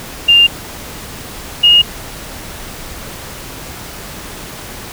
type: tone pair in turn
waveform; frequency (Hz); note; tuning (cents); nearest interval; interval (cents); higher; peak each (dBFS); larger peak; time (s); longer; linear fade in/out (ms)
sine; 2800 / 2857; F7 / F7; +4 / +39; unison; 35; second; -4; neither; 0.28-0.47 / 1.63-1.82; neither; 10
effects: pink hiss -29 dBFS RMS until 4.92 s